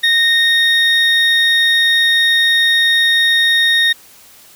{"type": "tone pair together", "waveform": "triangle", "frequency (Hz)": [1850, 3713], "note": ["A#6", "A#7"], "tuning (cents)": [-14, -8], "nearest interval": "octave", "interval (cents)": 1206, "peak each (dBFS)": -11, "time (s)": [0.03, 3.93], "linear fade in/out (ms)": 10, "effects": ["white hiss -43 dBFS RMS until 4.55 s"]}